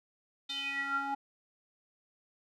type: tone with band-pass filter sweep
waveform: square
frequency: 277.2 Hz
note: C#4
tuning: in tune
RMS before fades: -35 dBFS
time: 0.49-1.15 s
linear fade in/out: 10 ms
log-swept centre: 3700 to 910 Hz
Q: 7.8
effects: none